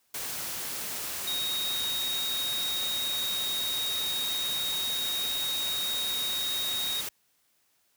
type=tone in noise; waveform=sine; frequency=3756 Hz; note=A#7; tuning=12 cents sharp; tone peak=-29 dBFS; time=1.27-7.01 s; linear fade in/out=5 ms; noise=white; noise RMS=-35 dBFS; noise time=0.14-7.09 s; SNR=+3 dB; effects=white hiss -70 dBFS RMS until 7.96 s + high-pass 60 Hz 12 dB/octave